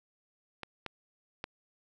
clicks, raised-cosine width 0.3 ms, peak -23 / -21 / -20 dBFS, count 3, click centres 0.633 / 0.863 / 1.441 s, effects none

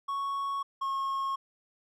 triangle tone pair in turn, 1108.7 / 1085.9 Hz, C#6 / C#6, 0 / -36 cents, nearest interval unison, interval 36 cents, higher first, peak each -28 / -27 dBFS, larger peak second, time 0.08-0.63 / 0.81-1.36 s, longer neither, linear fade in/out 10 ms, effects none

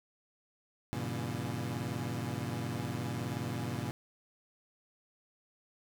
25% pulse chord, G diminished seventh, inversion none, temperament equal with one note detuned, 98 / 119.33 / 138.59 / 164.81 Hz, G2 / Bb2 / Db3 / Fb3, 0 / +41 / 0 / 0 cents, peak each -38 / -34 / -37 / -39 dBFS, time 0.93-3.91 s, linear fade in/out 0 ms, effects none

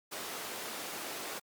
pink high-pass noise, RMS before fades -41 dBFS, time 0.11-1.4 s, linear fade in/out 20 ms, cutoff 350 Hz, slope 12 dB/octave, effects Opus 48 kbps

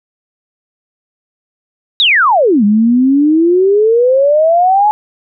sine exponential two-way sweep, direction down then up, 3928 to 201.1 to 860 Hz, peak -6 dBFS, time 2-4.91 s, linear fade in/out 0 ms, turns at 2.64 s, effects none

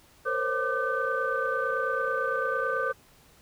sine tone cluster, 458.8 / 520 / 549 / 1189 / 1528 Hz, A#4 / C5 / C#5 / D6 / G6, -28 / -11 / -17 / +21 / -45 cents, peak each -33 / -31 / -35 / -30 / -30 dBFS, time 0.25-2.93 s, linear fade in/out 20 ms, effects tanh soft clip ceiling -15 dBFS + pink hiss -58 dBFS RMS until 3.41 s

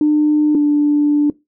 sine tone pair in turn, 300.8 / 293.9 Hz, D4 / D4, +42 / +1 cents, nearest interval unison, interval 41 cents, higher first, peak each -9 dBFS, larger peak neither, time 0.01-0.55 / 0.55-1.3 s, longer second, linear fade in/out 2 ms, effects noise-tail reverb RT60 0.2 s tail -20 dB re dry + tanh soft clip ceiling -5 dBFS

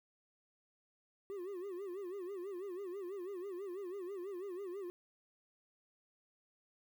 triangle tone with vibrato, 377.2 Hz, F#4, 33 cents sharp, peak -39 dBFS, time 1.3-4.9 s, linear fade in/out 0 ms, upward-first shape sine, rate 6.1 Hz, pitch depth 140 cents each way, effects 11-bit

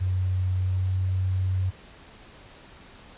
sine tone with pitch glide, 92.5 to 93.41 Hz, F#2 to F#2, 0 to +17 cents, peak -22 dBFS, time 0-1.71 s, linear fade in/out 20 ms, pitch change +17 cents, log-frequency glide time 0.58-0.9 s, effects pink hiss -49 dBFS RMS until 3.17 s + resampled to 8000 Hz

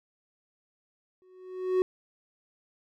triangle tone with exponential growth, 370 Hz, F#4, in tune, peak -17 dBFS, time 1.22-1.82 s, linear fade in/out 0 ms, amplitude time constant 130 ms, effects none

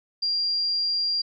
sine tone, 4772 Hz, D8, 27 cents sharp, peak -22 dBFS, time 0.22-1.22 s, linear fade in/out 10 ms, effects none

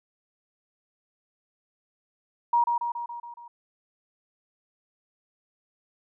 sine tone with echo, 948 Hz, A#5, 29 cents sharp, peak -18 dBFS, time 2.53-2.64 s, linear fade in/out 5 ms, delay 140 ms, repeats 6, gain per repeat -4 dB, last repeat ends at 3.48 s, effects none

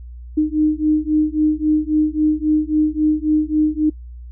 sine beating tone pair, 304.8 / 308.5 Hz, D#4 / D#4, -36 / -15 cents, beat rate 3.7 Hz, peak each -17 dBFS, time 0.37-3.9 s, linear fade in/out 10 ms, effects noise-tail reverb RT60 0.1 s tail -24 dB re dry + added 60 Hz sine -32 dBFS peak until 4.31 s

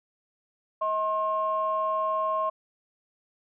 sine tone pair together, 636.2 / 1070 Hz, D#5 / C6, +38 / +38 cents, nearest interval major sixth, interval 900 cents, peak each -28 / -25 dBFS, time 0.81-2.5 s, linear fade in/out 10 ms, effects tanh soft clip ceiling -17 dBFS

